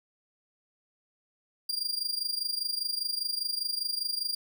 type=tone with amplitude modulation; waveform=40% pulse; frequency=4780 Hz; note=D8; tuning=30 cents sharp; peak=-25 dBFS; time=1.69-4.35 s; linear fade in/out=5 ms; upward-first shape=sine; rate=25 Hz; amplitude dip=80%; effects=none